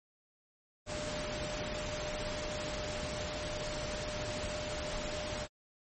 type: tone in noise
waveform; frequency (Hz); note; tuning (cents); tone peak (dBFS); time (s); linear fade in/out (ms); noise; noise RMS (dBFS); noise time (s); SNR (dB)
sine; 604; D5; +48; -40; 0.86-5.48; 50; pink; -39; 0.86-5.48; -4
effects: MP3 32 kbps